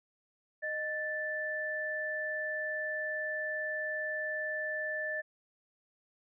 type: tone pair together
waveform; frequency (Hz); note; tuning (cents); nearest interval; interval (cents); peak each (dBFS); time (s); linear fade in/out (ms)
sine; 617.6 / 1760; D#5 / A6; -13 / 0; octave + tritone; 1813; -38 / -34; 0.62-5.22; 20
effects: none